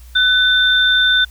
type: tone pair together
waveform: sine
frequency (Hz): 1502 / 3568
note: F#6 / A7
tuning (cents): +26 / +23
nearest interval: octave + minor third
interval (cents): 1497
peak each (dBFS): -13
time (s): 0.15-1.25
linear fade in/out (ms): 10
effects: added 60 Hz sine -36 dBFS peak until 1.3 s + white hiss -49 dBFS RMS until 1.3 s